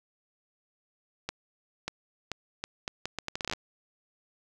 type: accelerating click train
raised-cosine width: 0.2 ms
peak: -15 dBFS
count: 16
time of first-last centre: 1.29-3.534 s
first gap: 590 ms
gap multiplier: 0.74
effects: none